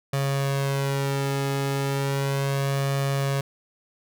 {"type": "tone with flanger", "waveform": "sawtooth", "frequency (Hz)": 138.1, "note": "C#3", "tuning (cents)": -6, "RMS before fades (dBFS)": -25, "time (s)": [0.13, 3.41], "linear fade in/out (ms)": 5, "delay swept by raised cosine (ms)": [1.7, 2.34], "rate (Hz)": 0.35, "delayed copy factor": 0.75, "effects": []}